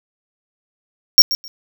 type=tone with echo; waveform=square; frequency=5540 Hz; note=F8; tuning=15 cents flat; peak=-3 dBFS; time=1.18-1.22 s; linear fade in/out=0 ms; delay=130 ms; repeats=2; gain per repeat=-15 dB; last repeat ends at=1.48 s; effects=none